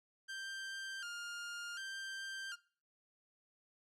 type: tone with vibrato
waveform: sawtooth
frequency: 1490 Hz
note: F#6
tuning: 12 cents sharp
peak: -39 dBFS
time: 0.28-2.56 s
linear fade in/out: 20 ms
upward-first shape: square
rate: 0.67 Hz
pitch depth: 95 cents each way
effects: noise-tail reverb RT60 0.4 s tail -19 dB re dry + low-pass 8000 Hz 12 dB/octave